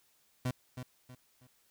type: tone with echo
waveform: 30% pulse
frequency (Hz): 126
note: B2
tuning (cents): +35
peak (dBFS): -28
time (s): 0.45-0.51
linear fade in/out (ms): 5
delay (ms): 320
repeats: 3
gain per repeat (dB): -9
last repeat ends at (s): 1.47
effects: white hiss -70 dBFS RMS until 1.7 s